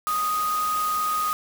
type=tone in noise; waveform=sine; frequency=1244.5 Hz; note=D#6; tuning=in tune; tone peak=-22 dBFS; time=0.07-1.33 s; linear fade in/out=0 ms; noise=white; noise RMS=-34 dBFS; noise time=0.07-1.33 s; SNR=+9 dB; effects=none